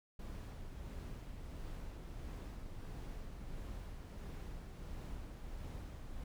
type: noise with tremolo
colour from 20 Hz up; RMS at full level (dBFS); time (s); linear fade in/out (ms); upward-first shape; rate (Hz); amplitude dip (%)
brown; -45; 0.19-6.24; 5; sine; 1.5; 30
effects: none